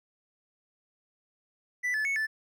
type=tone with pitch steps; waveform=triangle; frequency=1980 / 1733 / 2208 / 1753 Hz; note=B6 / A6 / C#7 / A6; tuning=+4 / -27 / -7 / -7 cents; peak=-25 dBFS; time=1.83-2.27 s; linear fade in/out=20 ms; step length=110 ms; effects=none